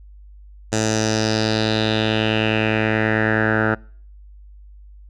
10% pulse tone with low-pass filter sweep, 109.4 Hz, A2, 9 cents flat, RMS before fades -19 dBFS, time 0.72-3.75 s, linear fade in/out 10 ms, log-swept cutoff 7000 to 1400 Hz, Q 4, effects noise-tail reverb RT60 0.5 s tail -26 dB re dry + added 50 Hz sine -40 dBFS peak until 5.09 s

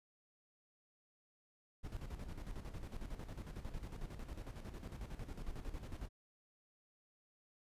brown noise with tremolo, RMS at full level -44 dBFS, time 1.83-6.09 s, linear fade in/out 20 ms, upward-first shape square, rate 11 Hz, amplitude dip 60%, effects resampled to 32000 Hz

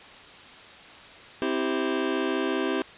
sawtooth chord, C major, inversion none, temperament just, 261.6 / 327 / 392.4 Hz, C4 / E4 / G4, 0 / -14 / +2 cents, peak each -25 / -25 / -24 dBFS, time 1.42-2.82 s, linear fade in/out 0 ms, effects white hiss -46 dBFS RMS until 2.97 s + resampled to 8000 Hz

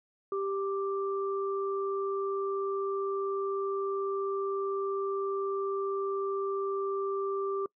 sine tone pair together, 392.8 / 1177 Hz, G4 / D6, +4 / +3 cents, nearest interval octave + perfect fifth, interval 1899 cents, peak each -30 / -36 dBFS, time 0.32-7.66 s, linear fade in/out 2 ms, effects noise-tail reverb RT60 0.1 s tail -24 dB re dry

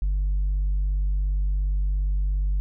sine tone with tanh clipping, 48.61 Hz, G1, 14 cents flat, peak -21 dBFS, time 0.02-2.6 s, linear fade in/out 0 ms, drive 1 dB, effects none

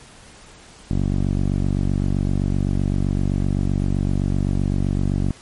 10% pulse tone with low-pass filter, 47.78 Hz, G1, 44 cents flat, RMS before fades -20 dBFS, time 0.91-5.31 s, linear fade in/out 0 ms, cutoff 320 Hz, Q 0.61, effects pink hiss -45 dBFS RMS until 5.41 s + MP3 48 kbps

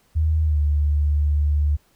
sine tone with pitch glide, 78.5 to 73.67 Hz, D#2 to D2, +16 to +6 cents, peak -16 dBFS, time 0.15-1.77 s, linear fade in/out 20 ms, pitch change -110 cents, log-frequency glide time 0.43-0.6 s, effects pink hiss -61 dBFS RMS until 1.95 s

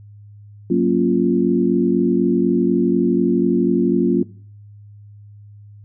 sine chord, Gb major seventh, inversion none, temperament equal, 185 / 233.1 / 277.2 / 349.2 Hz, Gb3 / Bb3 / Db4 / F4, 0 / 0 / 0 / 0 cents, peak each -19 / -19 / -20 / -18 dBFS, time 0.7-4.23 s, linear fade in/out 5 ms, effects noise-tail reverb RT60 0.5 s tail -20 dB re dry + added 103 Hz sine -39 dBFS peak until 5.84 s

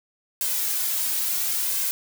blue noise with flanger, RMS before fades -25 dBFS, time 0.41-1.91 s, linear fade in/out 0 ms, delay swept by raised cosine 1.9 to 3.2 ms, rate 0.73 Hz, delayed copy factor +0.55, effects none

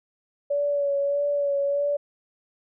sine tone with vibrato, 569 Hz, C#5, 45 cents sharp, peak -21 dBFS, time 0.5-1.97 s, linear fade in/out 10 ms, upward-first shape sine, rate 1.6 Hz, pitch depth 25 cents each way, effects none

